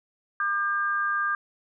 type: tone pair together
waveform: sine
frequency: 1200 / 1601.8 Hz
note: D6 / G6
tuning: +37 / +37 cents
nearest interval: perfect fourth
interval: 500 cents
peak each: -26 dBFS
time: 0.4-1.35 s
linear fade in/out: 2 ms
effects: none